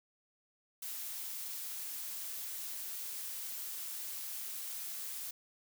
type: noise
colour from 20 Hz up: blue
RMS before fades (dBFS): -42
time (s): 0.82-5.31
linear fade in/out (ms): 5
effects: none